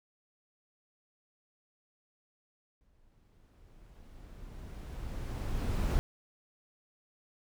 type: noise with exponential growth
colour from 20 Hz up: brown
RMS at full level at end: -28 dBFS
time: 2.81-5.99 s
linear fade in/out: 0 ms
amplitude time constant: 690 ms
effects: none